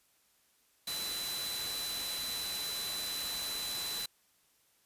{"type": "tone in noise", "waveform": "sine", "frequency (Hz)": 4000, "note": "B7", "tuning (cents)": 21, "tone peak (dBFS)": -37, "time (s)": [0.87, 4.06], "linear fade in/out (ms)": 5, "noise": "white", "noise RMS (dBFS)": -39, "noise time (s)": [0.87, 4.06], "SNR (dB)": -1, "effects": ["white hiss -70 dBFS RMS until 4.85 s", "resampled to 32000 Hz"]}